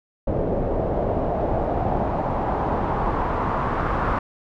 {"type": "noise with low-pass filter sweep", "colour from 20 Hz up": "pink", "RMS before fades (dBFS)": -23, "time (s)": [0.27, 4.19], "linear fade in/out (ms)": 5, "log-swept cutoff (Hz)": [550, 1200], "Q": 2.5, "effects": []}